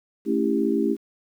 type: chord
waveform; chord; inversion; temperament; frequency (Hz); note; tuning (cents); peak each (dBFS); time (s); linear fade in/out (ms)
sine; A dominant seventh; none; equal with one note detuned; 220 / 277.2 / 329.6 / 397.2; A3 / C#4 / E4 / G4; 0 / 0 / 0 / +23; -25; 0.25-0.97; 50
effects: 9-bit